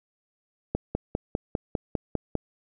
click train, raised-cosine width 2 ms, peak -12 dBFS, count 9, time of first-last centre 0.75-2.353 s, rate 4.99 Hz, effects none

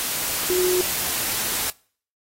sine tone in noise, 363.5 Hz, F#4, 31 cents flat, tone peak -19 dBFS, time 0.5-0.81 s, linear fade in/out 0 ms, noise white, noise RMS -25 dBFS, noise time 0-1.7 s, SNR +3 dB, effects noise-tail reverb RT60 0.5 s tail -25 dB re dry + AAC 48 kbps

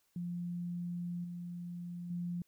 sine tone with level steps, 174.61 Hz, F3, in tune, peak -36 / -40 / -35 dBFS, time 0.16-2.42 s, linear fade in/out 2 ms, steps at 1.24 / 2.1 s, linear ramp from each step 5 ms, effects white hiss -75 dBFS RMS until 2.47 s

